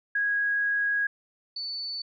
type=tone pair in turn; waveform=sine; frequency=1651 / 4490 Hz; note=G#6 / C#8; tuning=-11 / +21 cents; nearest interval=octave + perfect fourth; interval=1732 cents; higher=second; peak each=-23 / -31 dBFS; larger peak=first; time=0.15-1.07 / 1.56-2.02 s; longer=first; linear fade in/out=5 ms; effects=none